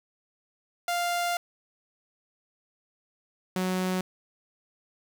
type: tone pair in turn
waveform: sawtooth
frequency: 698 / 184.88 Hz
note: F5 / F#3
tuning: -1 / -1 cents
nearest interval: octave + major seventh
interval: 2300 cents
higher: first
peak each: -22 dBFS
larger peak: neither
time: 0.88-1.37 / 3.56-4.01 s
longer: first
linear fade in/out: 2 ms
effects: 9-bit